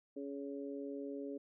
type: harmonic tone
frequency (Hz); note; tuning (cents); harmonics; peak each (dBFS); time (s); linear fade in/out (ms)
140; C#3; +18; 2 / 3 / 4; -43 / -45 / -49; 0.16-1.38; 10
effects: none